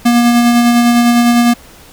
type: tone with tremolo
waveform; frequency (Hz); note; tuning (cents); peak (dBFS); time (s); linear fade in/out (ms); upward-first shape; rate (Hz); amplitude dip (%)
square; 238.4; A#3; +39; -6; 0.05-1.54; 10; sine; 9.9; 30
effects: pink hiss -39 dBFS RMS until 1.92 s